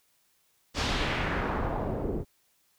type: noise with low-pass filter sweep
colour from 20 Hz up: pink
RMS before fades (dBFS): -30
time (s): 0.74-2.25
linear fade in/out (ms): 50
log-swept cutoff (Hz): 5500 to 340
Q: 1.4
effects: white hiss -69 dBFS RMS until 2.78 s